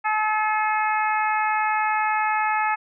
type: harmonic tone with a mistuned harmonic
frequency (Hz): 430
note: A4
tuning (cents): -40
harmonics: 2 / 3 / 4 / 5 / 6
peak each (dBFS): -22 / -26 / -28 / -30 / -32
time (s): 0.04-2.76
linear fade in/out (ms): 20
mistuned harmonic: 6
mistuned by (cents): -16
effects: none